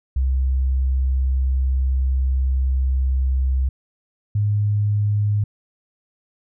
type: tone pair in turn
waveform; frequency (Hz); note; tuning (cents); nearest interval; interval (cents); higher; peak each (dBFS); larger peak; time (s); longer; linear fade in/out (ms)
sine; 65.41 / 103.83; C2 / G#2; 0 / 0; minor sixth; 800; second; -16; neither; 0.16-3.69 / 4.35-5.44; first; 5
effects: none